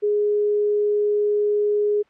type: tone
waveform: sine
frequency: 415.7 Hz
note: G#4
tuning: 2 cents sharp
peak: -17 dBFS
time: 0.02-2.03 s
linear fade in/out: 20 ms
effects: white hiss -58 dBFS RMS until 2.09 s + low-pass 2000 Hz 12 dB/octave